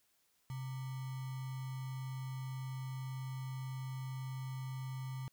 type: tone with sample-and-hold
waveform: sine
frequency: 130.9 Hz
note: C3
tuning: 1 cent sharp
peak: -39 dBFS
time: 0.5-5.28 s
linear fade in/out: 0 ms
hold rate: 1050 Hz
effects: white hiss -75 dBFS RMS until 5.32 s